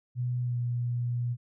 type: tone with pitch glide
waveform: sine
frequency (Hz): 123.47 to 121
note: B2 to B2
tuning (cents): 0 to -35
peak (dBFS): -27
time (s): 0.15-1.37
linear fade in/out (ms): 50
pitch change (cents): -35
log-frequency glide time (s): 0.41-0.58
effects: none